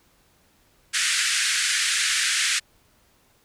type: band-pass noise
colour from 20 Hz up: pink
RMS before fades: -23 dBFS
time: 0.93-2.6 s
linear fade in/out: 20 ms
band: 1500 to 9700 Hz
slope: 48 dB/octave
effects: pink hiss -61 dBFS RMS until 3.44 s

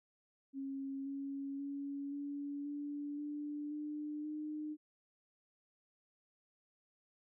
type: tone with pitch steps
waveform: sine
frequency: 272.3 / 276.6 / 280.9 / 285.3 / 289.8 / 294.4 / 299 / 303.7 Hz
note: C#4 / C#4 / C#4 / C#4 / D4 / D4 / D4 / D#4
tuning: -31 / -4 / +23 / +50 / -23 / +4 / +31 / -42 cents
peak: -39 dBFS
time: 0.53-4.77 s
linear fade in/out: 50 ms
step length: 530 ms
effects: none

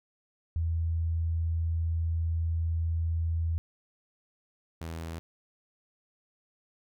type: tone pair in turn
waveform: sine / sawtooth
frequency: 82.41 / 82.06 Hz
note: E2 / E2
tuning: 0 / -7 cents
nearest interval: unison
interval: 7 cents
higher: first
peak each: -26 / -32 dBFS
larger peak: first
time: 0.56-3.58 / 4.81-5.19 s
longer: first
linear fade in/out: 0 ms
effects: none

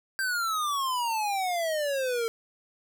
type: exponential sweep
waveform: square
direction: down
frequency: 1582 to 450.3 Hz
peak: -27 dBFS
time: 0.19-2.28 s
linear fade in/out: 0 ms
effects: none

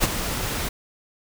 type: noise with ADSR envelope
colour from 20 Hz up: pink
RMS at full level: -17 dBFS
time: 0-0.69 s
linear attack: 37 ms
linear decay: 25 ms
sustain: -10 dB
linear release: 8 ms
effects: none

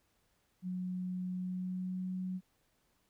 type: tone with pitch glide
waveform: sine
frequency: 182.6 to 184.94 Hz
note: F#3 to F#3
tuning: -23 to -1 cents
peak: -35 dBFS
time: 0.62-2.41 s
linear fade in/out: 50 ms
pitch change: +22 cents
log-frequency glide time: 1.33-2.13 s
effects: pink hiss -75 dBFS RMS until 3.09 s

